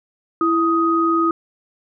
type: tone pair together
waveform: sine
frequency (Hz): 331.4 / 1251.2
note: E4 / D#6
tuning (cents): +9 / +9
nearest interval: octave + major seventh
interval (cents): 2300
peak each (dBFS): -17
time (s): 0.41-1.31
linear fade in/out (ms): 2
effects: none